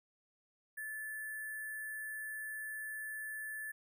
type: tone with sample-and-hold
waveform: sine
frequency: 1740 Hz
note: A6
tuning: 20 cents flat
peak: -40 dBFS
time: 0.77-3.72 s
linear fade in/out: 10 ms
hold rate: 11025 Hz
effects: none